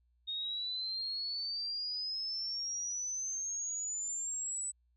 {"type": "exponential sweep", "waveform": "sine", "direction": "up", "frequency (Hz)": [3700, 8010], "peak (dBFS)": -35, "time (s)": [0.27, 4.72], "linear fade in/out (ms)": 20, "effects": ["added 60 Hz sine -69 dBFS peak until 4.96 s"]}